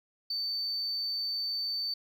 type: tone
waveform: sine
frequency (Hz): 4553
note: C#8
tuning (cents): +45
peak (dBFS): -29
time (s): 0.3-1.94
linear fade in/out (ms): 5
effects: tanh soft clip ceiling -27 dBFS + 11-bit